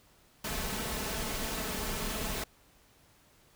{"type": "noise with comb filter", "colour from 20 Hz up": "pink", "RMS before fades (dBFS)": -35, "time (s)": [0.44, 2.44], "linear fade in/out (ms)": 5, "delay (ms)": 4.6, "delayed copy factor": 0.5, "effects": ["pink hiss -63 dBFS RMS until 3.55 s"]}